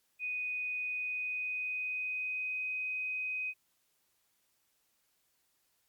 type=tone with pitch glide; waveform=sine; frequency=2489 to 2511 Hz; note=D#7 to D#7; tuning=0 to +15 cents; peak=-33 dBFS; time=0.19-3.54 s; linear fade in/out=50 ms; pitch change=+15 cents; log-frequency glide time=0.86-2.68 s; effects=white hiss -75 dBFS RMS until 5.88 s + MP3 96 kbps